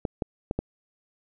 clicks, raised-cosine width 2 ms, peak -13 dBFS, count 4, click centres 0.052 / 0.222 / 0.511 / 0.59 s, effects none

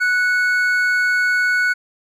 triangle tone pair together, 1478.2 / 2201 Hz, F#6 / C#7, -2 / -13 cents, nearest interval perfect fifth, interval 689 cents, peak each -13 / -23 dBFS, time 0-1.74 s, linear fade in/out 20 ms, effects none

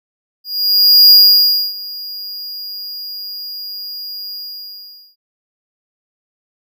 square tone with ADSR envelope, 4851 Hz, D#8, 45 cents flat, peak -3 dBFS, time 0.44-5.16 s, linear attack 670 ms, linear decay 620 ms, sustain -22 dB, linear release 820 ms, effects none

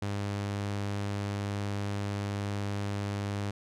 sawtooth tone, 101.1 Hz, G#2, 46 cents flat, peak -27 dBFS, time 0.02-3.51 s, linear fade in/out 5 ms, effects low-pass 8000 Hz 12 dB/octave

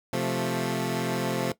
15% pulse chord, F major, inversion second, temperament equal, 130.81 / 174.61 / 220 Hz, C3 / F3 / A3, 0 / 0 / 0 cents, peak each -24 dBFS, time 0.13-1.52 s, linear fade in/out 2 ms, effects noise-tail reverb RT60 0.1 s tail -17 dB re dry

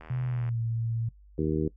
click train, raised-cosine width 0.5 ms, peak -31 dBFS, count 39, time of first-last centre 0.01-0.49 s, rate 79.2 Hz
sine tone with pitch glide, 126.3 to 114.49 Hz, B2 to A#2, +39 to -31 cents, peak -27 dBFS, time 0.1-1.09 s, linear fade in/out 5 ms, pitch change -170 cents, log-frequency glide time 0.25-0.59 s
harmonic tone, 77.78 Hz, D#2, in tune, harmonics 1 / 2 / 3 / 4 / 5 / 6, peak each -34 / -30 / -34 / -30 / -31 / -36 dBFS, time 1.38-1.68 s, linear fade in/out 5 ms
effects noise-tail reverb RT60 0.1 s tail -20 dB re dry + added 50 Hz sine -51 dBFS peak until 1.76 s

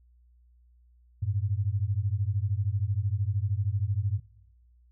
sine beating tone pair, 95 / 108 Hz, F#2 / A2, +46 / -32 cents, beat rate 13 Hz, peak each -28 dBFS, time 1.22-4.2 s, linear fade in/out 10 ms, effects noise-tail reverb RT60 1.0 s tail -22 dB re dry + added 60 Hz sine -57 dBFS peak until 4.91 s

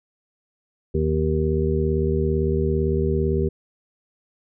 harmonic tone, 77.78 Hz, D#2, in tune, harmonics 1 / 2 / 3 / 5 / 6, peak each -23 / -25 / -28 / -23 / -29 dBFS, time 0.94-3.49 s, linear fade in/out 10 ms, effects none

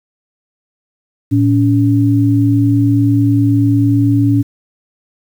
sine tone pair together, 112.4 / 283.2 Hz, A2 / C#4, +37 / +37 cents, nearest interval octave + major third, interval 1600 cents, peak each -11 dBFS, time 1.31-4.43 s, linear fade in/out 20 ms, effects 7-bit

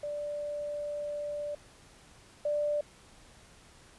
sine tone pair in turn, 587.3 / 590.1 Hz, D5 / D5, 0 / +8 cents, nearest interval unison, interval 8 cents, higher second, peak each -33 / -27 dBFS, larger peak second, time 0.03-1.55 / 2.45-2.81 s, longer first, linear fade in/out 5 ms, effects pink hiss -57 dBFS RMS until 3.98 s + resampled to 24000 Hz

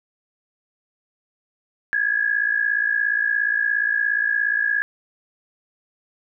sine tone pair together, 1646 / 1703.1 Hz, G#6 / G#6, -16 / +43 cents, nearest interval minor second, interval 59 cents, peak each -21 dBFS, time 1.93-4.82 s, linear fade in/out 0 ms, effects none

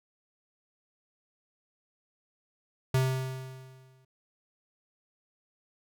square tone with exponential decay, 130.81 Hz, C3, in tune, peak -22 dBFS, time 2.94-4.05 s, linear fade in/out 5 ms, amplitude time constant 240 ms, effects none

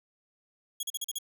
15% pulse tone bursts, 3320 Hz, G#7, 1 cent flat, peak -24 dBFS, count 6, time 0.8-1.186 s, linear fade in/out 5 ms, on 31 ms, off 40 ms, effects none

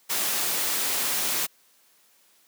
white noise with amplitude modulation, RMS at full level -25 dBFS, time 0.09-1.47 s, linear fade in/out 20 ms, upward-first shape sine, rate 286 Hz, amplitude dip 25%, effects white hiss -61 dBFS RMS until 2.47 s + high-pass 200 Hz 12 dB/octave

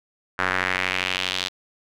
square tone with band-pass filter sweep, 46.25 Hz, F#1, in tune, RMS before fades -25 dBFS, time 0.38-1.49 s, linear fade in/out 20 ms, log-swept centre 1500 to 3800 Hz, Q 2.3, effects none

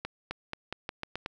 accelerating click train, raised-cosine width 0.3 ms, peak -18 dBFS, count 8, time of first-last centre 0.05-1.261 s, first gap 260 ms, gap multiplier 0.86, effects none

